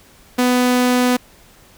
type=tone; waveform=sawtooth; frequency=248.8 Hz; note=B3; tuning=13 cents sharp; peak=-9 dBFS; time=0.38-1.17 s; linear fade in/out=10 ms; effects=pink hiss -48 dBFS RMS until 1.77 s